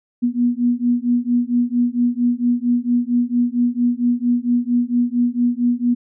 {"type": "beating tone pair", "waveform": "sine", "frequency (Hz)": [240, 244.4], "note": ["B3", "B3"], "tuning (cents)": [-49, -18], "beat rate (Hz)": 4.4, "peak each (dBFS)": -18, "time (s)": [0.22, 5.95], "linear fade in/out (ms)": 20, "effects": []}